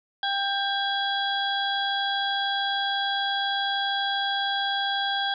harmonic tone with a mistuned harmonic, 793 Hz, G5, 20 cents sharp, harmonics 1 / 2 / 4 / 5 / 6, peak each -28 / -29 / -28 / -39 / -40 dBFS, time 0.23-5.34 s, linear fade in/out 2 ms, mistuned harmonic 4, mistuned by +86 cents, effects none

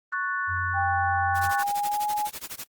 sine chord, F# minor, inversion second, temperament equal, 1108.7 / 1480 / 1760 Hz, C#6 / F#6 / A6, 0 / 0 / 0 cents, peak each -30 / -28 / -33 dBFS, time 0.12-1.63 s, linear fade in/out 5 ms
sine tone, 91 Hz, F#2, 28 cents flat, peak -31 dBFS, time 0.47-1.53 s, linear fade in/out 50 ms
sine tone with pitch glide, 792 to 836.7 Hz, G5 to G#5, +18 to +13 cents, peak -24 dBFS, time 0.73-2.3 s, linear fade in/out 50 ms, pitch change +95 cents, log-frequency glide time 1.36-2.07 s
white noise with tremolo, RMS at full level -34 dBFS, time 1.34-2.67 s, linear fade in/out 50 ms, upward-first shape sine, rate 12 Hz, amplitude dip 95%
effects Opus 24 kbps

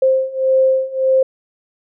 sine beating tone pair, 525 / 526.7 Hz, C5 / C5, +6 / +11 cents, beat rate 1.7 Hz, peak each -16 / -14 dBFS, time 0.02-1.23 s, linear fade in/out 5 ms, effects none

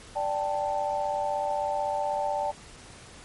sine chord, D suspended fourth, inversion none, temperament equal, 587.3 / 784 / 880 Hz, D5 / G5 / A5, 0 / 0 / 0 cents, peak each -30 dBFS, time 0.15-2.52 s, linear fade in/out 20 ms, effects pink hiss -48 dBFS RMS until 3.24 s + MP3 48 kbps

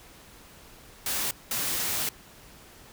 white noise bursts at uneven times, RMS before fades -29 dBFS, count 2, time 1.06-1.31 / 1.51-2.09 s, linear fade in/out 2 ms, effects pink hiss -51 dBFS RMS until 2.92 s

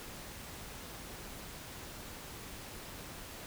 silence, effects pink hiss -47 dBFS RMS until 3.46 s

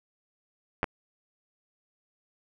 clicks, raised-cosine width 0.5 ms, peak -10 / -14 dBFS, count 2, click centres 0.831 / 0.842 s, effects none

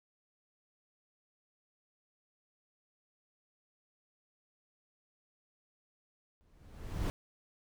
brown noise with exponential growth, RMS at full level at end -30 dBFS, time 6.41-7.1 s, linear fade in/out 0 ms, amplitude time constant 150 ms, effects none

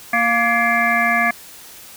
harmonic tone with a mistuned harmonic, 233.1 Hz, A#3, in tune, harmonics 1 / 3 / 5 / 7 / 9 / 10, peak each -25 / -20 / -22 / -19 / -20 / -25 dBFS, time 0.13-1.31 s, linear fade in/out 5 ms, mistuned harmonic 7, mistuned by +64 cents, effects white hiss -40 dBFS RMS until 1.96 s

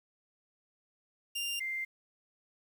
sawtooth / sine tone pair in turn, 2794 / 2093 Hz, F7 / C7, 0 / 0 cents, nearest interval perfect fourth, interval 500 cents, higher first, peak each -30 / -33 dBFS, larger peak first, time 1.35-1.6 / 1.6-1.85 s, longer neither, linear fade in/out 10 ms, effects 10-bit

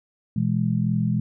sine chord, E major, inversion second, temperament equal with one note detuned, 121.56 / 164.81 / 207.7 Hz, B2 / E3 / G#3, -27 / 0 / 0 cents, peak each -24 dBFS, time 0.36-1.2 s, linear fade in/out 5 ms, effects none

